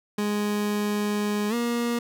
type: tone with pitch glide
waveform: 30% pulse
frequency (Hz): 207.7 to 237.2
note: G#3 to A#3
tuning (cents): 0 to +30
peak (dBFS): -21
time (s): 0.18-1.99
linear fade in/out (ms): 5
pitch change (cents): +230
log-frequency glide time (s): 1.49-1.54
effects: none